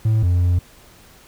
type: tone pair in turn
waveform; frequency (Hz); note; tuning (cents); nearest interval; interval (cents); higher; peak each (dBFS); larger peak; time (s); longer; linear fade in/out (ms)
triangle; 110 / 88.52; A2 / F2; 0 / +24; major third; 376; first; -11; neither; 0.05-0.23 / 0.23-0.59; second; 5
effects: tanh soft clip ceiling -7 dBFS + pink hiss -48 dBFS RMS until 1.27 s